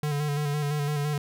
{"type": "tone with vibrato", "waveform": "square", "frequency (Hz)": 146.83, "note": "D3", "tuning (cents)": 0, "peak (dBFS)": -26, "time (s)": [0.03, 1.18], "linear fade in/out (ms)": 2, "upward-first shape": "square", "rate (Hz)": 5.9, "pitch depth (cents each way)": 33, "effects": []}